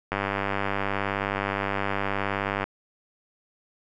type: click train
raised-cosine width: 0.5 ms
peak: -11 dBFS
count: 251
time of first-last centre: 0.12-2.64 s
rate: 99.2 Hz
effects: none